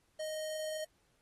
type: tone with notch filter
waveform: square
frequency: 622.3 Hz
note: D#5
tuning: in tune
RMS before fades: -39 dBFS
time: 0.19-0.85 s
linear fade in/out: 10 ms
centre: 1500 Hz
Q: 1.8
effects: pink hiss -74 dBFS RMS until 1.21 s + AAC 32 kbps